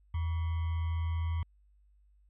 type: tone with sample-and-hold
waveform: sine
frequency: 82.41 Hz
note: E2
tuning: in tune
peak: -29 dBFS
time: 0.14-1.43 s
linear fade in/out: 5 ms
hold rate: 1050 Hz
effects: added 50 Hz sine -61 dBFS peak until 2.29 s + resampled to 8000 Hz